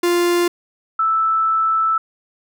45% pulse / sine tone pair in turn, 348.9 / 1317.3 Hz, F4 / E6, -2 / -2 cents, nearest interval octave + major seventh, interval 2300 cents, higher second, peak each -14 dBFS, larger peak neither, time 0.03-0.48 / 0.99-1.98 s, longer second, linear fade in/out 5 ms, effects none

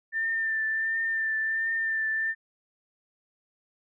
sine tone with vibrato, 1788 Hz, A6, 27 cents sharp, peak -25 dBFS, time 0.12-2.35 s, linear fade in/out 50 ms, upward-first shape triangle, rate 1.4 Hz, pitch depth 27 cents each way, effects none

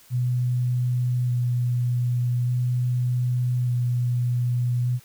sine tone with vibrato, 123.1 Hz, B2, 5 cents flat, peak -20 dBFS, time 0.1-5 s, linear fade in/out 50 ms, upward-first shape square, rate 0.42 Hz, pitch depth 11 cents each way, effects white hiss -53 dBFS RMS until 5.04 s

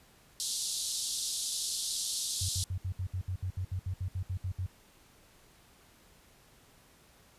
pink band-pass noise, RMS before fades -35 dBFS, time 0.4-2.64 s, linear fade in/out 0 ms, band 3600 to 11000 Hz, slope 48 dB/octave
sine tone bursts, 92.5 Hz, F#2, in tune, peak -31 dBFS, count 16, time 2.41-4.664 s, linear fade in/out 5 ms, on 79 ms, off 66 ms
effects pink hiss -61 dBFS RMS until 7.38 s + resampled to 32000 Hz

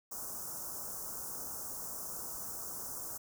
white band-stop noise, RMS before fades -42 dBFS, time 0.11-3.18 s, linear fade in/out 10 ms, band 1400 to 5600 Hz, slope 48 dB/octave, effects none

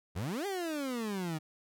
30% pulse exponential two-way sweep, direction up then down, 77.78 to 410.7 to 151.9 Hz, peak -31 dBFS, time 0.15-1.39 s, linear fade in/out 20 ms, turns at 0.46 s, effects none

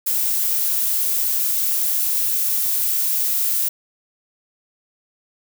violet noise with high-pass filter sweep, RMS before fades -20 dBFS, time 0.06-3.69 s, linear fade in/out 10 ms, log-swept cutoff 630 to 420 Hz, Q 4.4, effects none

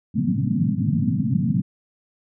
white band-pass noise, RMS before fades -21 dBFS, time 0.14-1.62 s, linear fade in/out 20 ms, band 100 to 260 Hz, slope 96 dB/octave, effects none

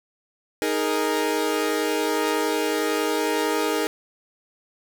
sawtooth chord, D# suspended fourth, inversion none, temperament equal, 311.1 / 415.3 / 466.2 Hz, D#4 / G#4 / A#4, 0 / 0 / 0 cents, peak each -22 dBFS, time 0.62-3.87 s, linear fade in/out 0 ms, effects none

